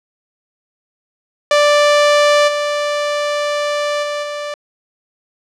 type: tone with level steps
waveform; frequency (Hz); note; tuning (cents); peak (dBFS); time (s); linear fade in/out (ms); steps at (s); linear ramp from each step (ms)
sawtooth; 587.3; D5; 0; -5 / -12 / -15 / -18; 1.51-4.54; 2; 2.47 / 4.02 / 4.22; 20
effects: low-pass 6000 Hz 12 dB/octave